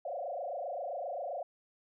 sine tone with frequency modulation, 632 Hz, D#5, 27 cents sharp, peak -35 dBFS, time 0.05-1.43 s, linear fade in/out 5 ms, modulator 27.6 Hz, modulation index 3.6, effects none

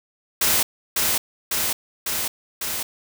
white noise with echo, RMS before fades -19 dBFS, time 0.41-0.63 s, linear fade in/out 5 ms, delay 550 ms, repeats 4, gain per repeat -2 dB, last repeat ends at 2.83 s, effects none

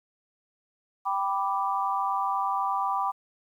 sine chord, G major, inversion none, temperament equal, 784 / 987.8 / 1174.7 Hz, G5 / B5 / D6, 0 / 0 / 0 cents, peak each -29 dBFS, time 1.05-3.12 s, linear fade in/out 20 ms, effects 10-bit

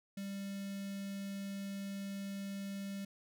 square tone with notch filter, 197.3 Hz, G3, 11 cents sharp, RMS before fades -42 dBFS, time 0.17-3.05 s, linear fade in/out 5 ms, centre 920 Hz, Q 0.69, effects none

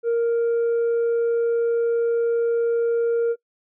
sine tone with tanh clipping, 466.2 Hz, A#4, in tune, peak -18 dBFS, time 0.03-3.36 s, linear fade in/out 50 ms, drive 1 dB, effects noise-tail reverb RT60 0.1 s tail -22 dB re dry

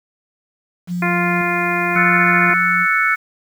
sine tone with tremolo, 176.8 Hz, F3, 22 cents sharp, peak -19 dBFS, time 0.87-2.87 s, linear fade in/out 50 ms, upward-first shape square, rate 0.92 Hz, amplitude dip 50%
harmonic tone, 349.2 Hz, F4, in tune, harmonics 1 / 2 / 3 / 4 / 5 / 6 / 7, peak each -24 / -24 / -24 / -24 / -24 / -24 / -24 dBFS, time 1.02-2.54 s, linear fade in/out 5 ms
sine chord, F# minor seventh, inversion third, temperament equal, 1318.5 / 1480 / 1760 / 2217 Hz, E6 / F#6 / A6 / C#7, 0 / 0 / 0 / 0 cents, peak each -19 / -19 / -21 / -17 dBFS, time 1.95-3.16 s, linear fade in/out 20 ms
effects 7-bit

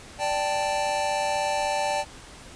square chord, D suspended fourth, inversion none, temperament equal, 587.3 / 784 / 880 Hz, D5 / G5 / A5, 0 / 0 / 0 cents, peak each -29 dBFS, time 0.18-2.05 s, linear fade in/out 50 ms, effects pink hiss -45 dBFS RMS until 2.55 s + resampled to 22050 Hz

